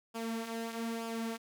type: tone with flanger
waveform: sawtooth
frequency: 228.2 Hz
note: A#3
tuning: 37 cents flat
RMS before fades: -38 dBFS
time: 0.14-1.38 s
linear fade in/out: 20 ms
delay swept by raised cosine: 0.49 to 5.29 ms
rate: 1.1 Hz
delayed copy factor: -0.55
effects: none